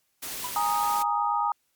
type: noise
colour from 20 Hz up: white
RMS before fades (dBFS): -35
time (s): 0.22-1.03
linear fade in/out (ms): 10
type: tone with exponential decay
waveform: triangle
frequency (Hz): 990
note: B5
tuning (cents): +4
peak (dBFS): -27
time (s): 0.44-0.59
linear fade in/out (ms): 5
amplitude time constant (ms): 31
type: chord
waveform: sine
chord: Ab suspended second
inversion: none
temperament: equal with one note detuned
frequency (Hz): 824.4 / 932.3 / 1244.5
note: Ab5 / Bb5 / Eb6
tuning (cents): -13 / 0 / 0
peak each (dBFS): -27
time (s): 0.56-1.52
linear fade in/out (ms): 2
effects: white hiss -72 dBFS RMS until 1.75 s + MP3 96 kbps